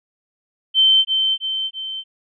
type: tone with echo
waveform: sine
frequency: 3098 Hz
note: G7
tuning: 21 cents flat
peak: -10 dBFS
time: 0.74-1.05 s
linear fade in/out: 50 ms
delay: 330 ms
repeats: 3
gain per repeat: -5 dB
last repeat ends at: 2.04 s
effects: none